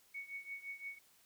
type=tone with tremolo; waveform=sine; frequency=2225 Hz; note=C#7; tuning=6 cents sharp; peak=-40 dBFS; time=0.14-0.99 s; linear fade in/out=10 ms; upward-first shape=triangle; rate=5.8 Hz; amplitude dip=90%; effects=white hiss -68 dBFS RMS until 1.25 s